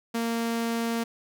sawtooth tone, 230.9 Hz, A#3, 16 cents flat, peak -22 dBFS, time 0.14-1.04 s, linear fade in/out 10 ms, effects none

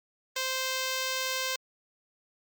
5% pulse tone, 521 Hz, C5, 7 cents flat, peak -17 dBFS, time 0.36-1.56 s, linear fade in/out 5 ms, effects MP3 96 kbps

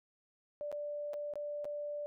sine tone with dropouts, 587.3 Hz, D5, in tune, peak -37 dBFS, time 0.61-2.06 s, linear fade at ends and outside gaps 0 ms, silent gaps 0.716-0.726 / 1.134-1.14 / 1.337-1.356 / 1.645-1.653 s, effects none

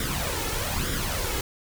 pink noise with flanger, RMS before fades -28 dBFS, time 0-1.41 s, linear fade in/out 2 ms, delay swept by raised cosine 0.56 to 2.36 ms, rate 1.1 Hz, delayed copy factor +0.6, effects none

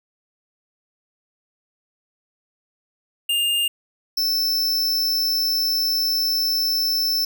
square tone pair in turn, 2813 / 5310 Hz, F7 / E8, +12 / +12 cents, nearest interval major seventh, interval 1100 cents, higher second, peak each -19 dBFS, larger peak neither, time 3.29-3.68 / 4.17-7.25 s, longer second, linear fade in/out 5 ms, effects none

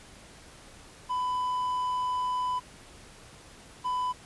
triangle tone pair in turn, 1000 / 1000 Hz, B5 / B5, +21 / +21 cents, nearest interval unison, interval 0 cents, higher neither, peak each -25 / -25 dBFS, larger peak neither, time 1.09-2.6 / 3.84-4.13 s, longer first, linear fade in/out 20 ms, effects pink hiss -51 dBFS RMS until 4.25 s + resampled to 24000 Hz

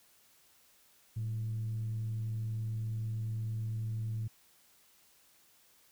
sine tone with frequency modulation, 110.9 Hz, A2, 14 cents sharp, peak -32 dBFS, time 1.16-4.28 s, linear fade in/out 10 ms, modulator 91.1 Hz, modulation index 0.21, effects tanh soft clip ceiling -29 dBFS + white hiss -65 dBFS RMS until 5.91 s

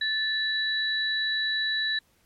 sine tone pair together, 1751 / 3931 Hz, A6 / B7, -9 / -9 cents, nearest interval octave + major second, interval 1400 cents, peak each -27 dBFS, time 0.01-1.99 s, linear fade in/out 5 ms, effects pink hiss -65 dBFS RMS until 2.25 s + MP3 64 kbps

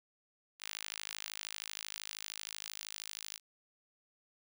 sawtooth tone with high-pass filter sweep, 52.9 Hz, G#1, 33 cents sharp, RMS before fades -45 dBFS, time 0.59-3.4 s, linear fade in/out 50 ms, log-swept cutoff 2600 to 4100 Hz, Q 0.87, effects none

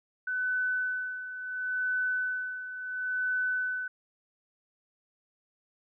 sine tone with tremolo, 1504 Hz, F#6, 28 cents sharp, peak -26 dBFS, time 0.27-3.88 s, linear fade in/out 5 ms, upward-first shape sine, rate 0.72 Hz, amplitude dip 70%, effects none

